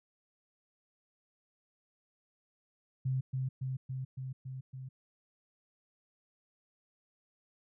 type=tone with echo; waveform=sine; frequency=130.81 Hz; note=C3; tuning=in tune; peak=-29 dBFS; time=3.05-3.21 s; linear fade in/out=10 ms; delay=280 ms; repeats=6; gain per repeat=-2 dB; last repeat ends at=4.89 s; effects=none